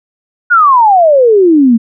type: exponential sweep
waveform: sine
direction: down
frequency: 1480 to 220 Hz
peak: -3 dBFS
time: 0.5-1.78 s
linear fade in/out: 20 ms
effects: none